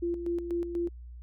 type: tone with tremolo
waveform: sine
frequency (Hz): 343.9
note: F4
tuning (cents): -27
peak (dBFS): -27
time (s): 0.02-0.89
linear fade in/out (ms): 10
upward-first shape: square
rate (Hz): 4.1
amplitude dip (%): 55
effects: added 60 Hz sine -42 dBFS peak until 1.22 s